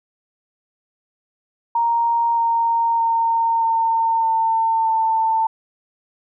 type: tone with pitch steps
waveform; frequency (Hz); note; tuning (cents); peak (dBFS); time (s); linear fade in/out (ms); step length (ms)
sine; 932.3 / 924.3 / 916.3 / 908.4 / 900.5 / 892.8; A#5 / A#5 / A#5 / A#5 / A5 / A5; 0 / -15 / -30 / -45 / +40 / +25; -15; 1.75-5.47; 5; 620
effects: none